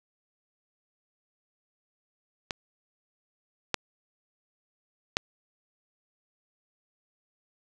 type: clicks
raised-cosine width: 0.2 ms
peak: -13 / -7 / -6 dBFS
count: 3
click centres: 2.508 / 3.743 / 5.169 s
effects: none